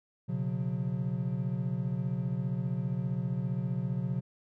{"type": "chord", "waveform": "triangle", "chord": "B suspended second", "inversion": "none", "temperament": "equal with one note detuned", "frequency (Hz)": [123.47, 138.59, 180.56], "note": ["B2", "C#3", "F#3"], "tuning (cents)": [0, 0, -42], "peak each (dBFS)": -32, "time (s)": [0.28, 4.21], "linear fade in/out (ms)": 20, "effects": []}